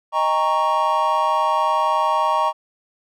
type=chord; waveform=triangle; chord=Eb dominant seventh; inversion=none; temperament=equal with one note detuned; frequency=622.3 / 801.4 / 932.3 / 1108.7 Hz; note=Eb5 / G5 / Bb5 / Db6; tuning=0 / +38 / 0 / 0 cents; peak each=-22 / -23 / -18 / -19 dBFS; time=0.12-2.53 s; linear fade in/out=50 ms; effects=none